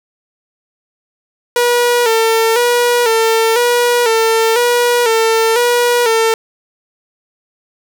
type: tone with vibrato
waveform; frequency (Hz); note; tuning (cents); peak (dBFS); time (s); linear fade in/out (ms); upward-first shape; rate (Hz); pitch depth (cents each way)
sawtooth; 466.2; A#4; 0; -6; 1.56-6.34; 2; square; 1; 61
effects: none